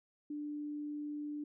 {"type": "tone", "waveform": "sine", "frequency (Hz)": 295.6, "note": "D4", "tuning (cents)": 11, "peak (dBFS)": -38, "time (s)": [0.3, 1.44], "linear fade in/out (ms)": 5, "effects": []}